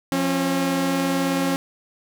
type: tone pair together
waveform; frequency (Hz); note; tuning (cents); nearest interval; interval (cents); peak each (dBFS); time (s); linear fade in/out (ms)
sawtooth; 174.61 / 271.3; F3 / C#4; 0 / -37; minor sixth; 763; -22 / -17; 0.12-1.56; 0
effects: none

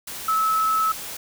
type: tone in noise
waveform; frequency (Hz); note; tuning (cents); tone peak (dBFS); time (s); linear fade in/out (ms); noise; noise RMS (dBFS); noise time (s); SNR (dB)
sine; 1300; E6; -24; -18; 0.28-0.92; 5; white; -34; 0.07-1.17; +13
effects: none

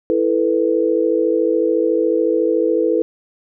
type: chord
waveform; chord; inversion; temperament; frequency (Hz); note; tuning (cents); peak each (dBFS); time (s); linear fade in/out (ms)
sine; E suspended fourth; none; equal; 329.6 / 440 / 493.9; E4 / A4 / B4; 0 / 0 / 0; -18; 0.1-3.02; 0
effects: none

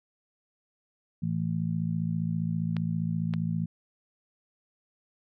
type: harmonic tone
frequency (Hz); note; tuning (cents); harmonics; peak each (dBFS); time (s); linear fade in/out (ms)
55; A1; 0; 2 / 3 / 4; -34 / -28 / -34; 1.22-3.66; 10
type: clicks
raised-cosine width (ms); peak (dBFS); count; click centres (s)
0.3; -22; 2; 2.767 / 3.338
effects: none

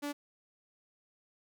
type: tone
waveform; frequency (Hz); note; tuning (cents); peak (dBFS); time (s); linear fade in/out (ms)
sawtooth; 289.4; D4; -25; -31; 0.02-0.13; 20
effects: none

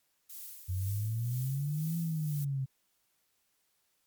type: noise with tremolo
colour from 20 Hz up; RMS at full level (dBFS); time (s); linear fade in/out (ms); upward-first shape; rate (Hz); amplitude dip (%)
violet; -44; 0.29-2.45; 10; sine; 2; 55
type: exponential two-way sweep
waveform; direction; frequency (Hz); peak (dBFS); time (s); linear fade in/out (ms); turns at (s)
sine; up then down; 89.8 to 169.1 to 131; -30; 0.68-2.66; 20; 1.98
effects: white hiss -75 dBFS RMS until 4.06 s + MP3 96 kbps

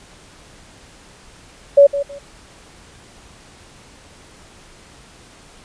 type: tone with echo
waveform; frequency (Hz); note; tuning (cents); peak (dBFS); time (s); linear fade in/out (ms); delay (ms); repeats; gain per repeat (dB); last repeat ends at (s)
sine; 565; C#5; +33; -4; 1.77-1.87; 10; 160; 2; -13; 2.19
effects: pink hiss -45 dBFS RMS until 5.64 s + resampled to 22050 Hz

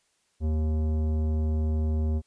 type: tone with tanh clipping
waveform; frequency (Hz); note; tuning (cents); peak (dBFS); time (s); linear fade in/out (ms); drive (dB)
sine; 77.78; D#2; 0; -25; 0.4-2.22; 50; 14
effects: white hiss -70 dBFS RMS until 2.26 s + resampled to 22050 Hz

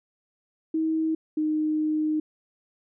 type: tone pair in turn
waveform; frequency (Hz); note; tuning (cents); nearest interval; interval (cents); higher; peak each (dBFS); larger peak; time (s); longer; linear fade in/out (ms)
sine; 318.8 / 308.3; D#4 / D#4; +42 / -16; minor second; 58; first; -22; neither; 0.74-1.15 / 1.37-2.2; second; 5
effects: none

